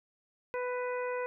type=harmonic tone; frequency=496.3 Hz; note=B4; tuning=8 cents sharp; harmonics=1 / 2 / 3 / 4 / 5; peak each=-33 / -39 / -43 / -45 / -47 dBFS; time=0.54-1.26 s; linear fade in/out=0 ms; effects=none